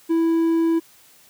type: tone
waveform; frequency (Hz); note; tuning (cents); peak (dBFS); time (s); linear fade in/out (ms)
triangle; 329.6; E4; 0; -14; 0.09-0.8; 20
effects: white hiss -52 dBFS RMS until 1.29 s + high-pass 80 Hz 12 dB/octave